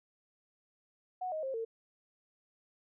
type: tone with pitch steps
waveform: sine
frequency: 736 / 626.1 / 532.6 / 453.1 Hz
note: F#5 / D#5 / C5 / A#4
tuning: -9 / +11 / +31 / -49 cents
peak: -34 dBFS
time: 1.21-1.65 s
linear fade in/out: 10 ms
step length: 110 ms
effects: none

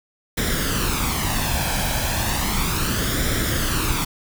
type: noise with flanger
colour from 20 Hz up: pink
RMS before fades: -22 dBFS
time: 0.37-4.05 s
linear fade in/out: 10 ms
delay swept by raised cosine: 0.55 to 1.26 ms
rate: 0.34 Hz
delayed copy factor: +0.6
effects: none

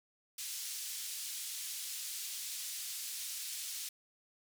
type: band-pass noise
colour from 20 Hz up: white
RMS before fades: -42 dBFS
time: 0.38-3.89 s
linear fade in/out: 5 ms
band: 3300 to 11000 Hz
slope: 12 dB/octave
effects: none

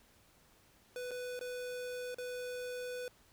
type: tone with dropouts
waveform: square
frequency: 496.4 Hz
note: B4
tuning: 9 cents sharp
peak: -40 dBFS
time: 0.96-3.08 s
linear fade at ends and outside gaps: 1 ms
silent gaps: 1.109-1.114 / 1.392-1.411 / 2.145-2.184 s
effects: pink hiss -66 dBFS RMS until 3.32 s

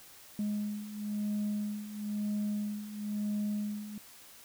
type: beating tone pair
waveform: sine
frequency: 207.7 / 208.7 Hz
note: G#3 / G#3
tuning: 0 / +9 cents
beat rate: 1 Hz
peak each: -36 / -32 dBFS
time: 0.39-3.98 s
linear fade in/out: 2 ms
effects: tanh soft clip ceiling -28 dBFS + white hiss -54 dBFS RMS until 4.44 s

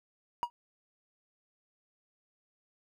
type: tone with exponential decay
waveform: triangle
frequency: 956 Hz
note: A#5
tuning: 43 cents sharp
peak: -22 dBFS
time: 0.43-0.5 s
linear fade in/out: 0 ms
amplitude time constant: 15 ms
effects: none

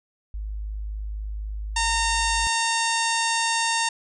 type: tone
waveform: sine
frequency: 52 Hz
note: G#1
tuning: 3 cents sharp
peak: -28 dBFS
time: 0.34-2.47 s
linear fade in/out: 0 ms
type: harmonic tone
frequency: 916 Hz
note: A#5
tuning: 31 cents flat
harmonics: 1 / 2 / 3 / 4 / 5 / 6 / 7 / 8 / 9 / 10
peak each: -25 / -28 / -30 / -31 / -32 / -33 / -33 / -34 / -35 / -35 dBFS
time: 1.76-3.89 s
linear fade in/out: 5 ms
effects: none

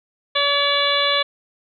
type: harmonic tone with a mistuned harmonic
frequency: 570 Hz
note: C#5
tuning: 48 cents sharp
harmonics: 1 / 2 / 3 / 4 / 5 / 6 / 7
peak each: -23 / -23 / -26 / -25 / -27 / -21 / -25 dBFS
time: 0.35-1.23 s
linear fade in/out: 10 ms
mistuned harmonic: 6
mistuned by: +19 cents
effects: none

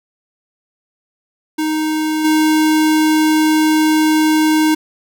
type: tone with level steps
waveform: square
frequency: 311.1 Hz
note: D#4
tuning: in tune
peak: -16 / -11 dBFS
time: 1.58-4.75 s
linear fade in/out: 10 ms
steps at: 2.24 s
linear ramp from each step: 10 ms
effects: none

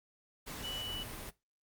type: tone in noise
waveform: sine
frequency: 2960 Hz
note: F#7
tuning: in tune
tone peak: -38 dBFS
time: 0.63-1.04 s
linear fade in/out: 20 ms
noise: pink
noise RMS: -44 dBFS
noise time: 0.46-1.31 s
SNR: +3 dB
effects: noise-tail reverb RT60 0.2 s tail -18 dB re dry + Opus 48 kbps

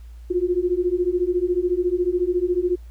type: beating tone pair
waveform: sine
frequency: 349.2 / 363.2 Hz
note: F4 / F#4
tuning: 0 / -32 cents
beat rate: 14 Hz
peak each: -22 / -21 dBFS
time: 0.3-2.76 s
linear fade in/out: 10 ms
effects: added 58 Hz sine -37 dBFS peak until 2.9 s + pink hiss -60 dBFS RMS until 2.9 s

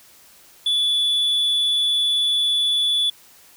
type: tone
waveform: sine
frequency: 3447 Hz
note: A7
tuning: 36 cents flat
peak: -14 dBFS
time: 0.66-3.1 s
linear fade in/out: 5 ms
effects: tanh soft clip ceiling -16 dBFS + white hiss -50 dBFS RMS until 3.56 s

